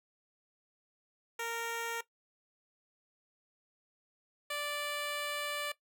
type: tone pair in turn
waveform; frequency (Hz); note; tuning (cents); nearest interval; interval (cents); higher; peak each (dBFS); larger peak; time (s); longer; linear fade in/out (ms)
10% pulse; 463.1 / 585.8; A#4 / D5; -11 / -5; major third; 406; second; -27; neither; 1.39-2.01 / 4.5-5.72; second; 5
effects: noise-tail reverb RT60 0.1 s tail -17 dB re dry